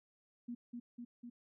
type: tone with echo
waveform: sine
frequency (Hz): 239.7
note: A#3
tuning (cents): +48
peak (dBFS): -40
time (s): 0.48-0.55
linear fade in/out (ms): 10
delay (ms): 250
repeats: 3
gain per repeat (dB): -2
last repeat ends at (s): 1.3
effects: none